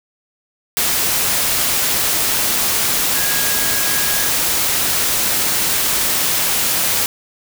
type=tone in noise; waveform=sine; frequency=1648 Hz; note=G#6; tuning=14 cents flat; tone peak=-26 dBFS; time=3.15-4.29 s; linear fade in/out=0 ms; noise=white; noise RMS=-17 dBFS; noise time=0.77-7.06 s; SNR=-12 dB; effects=none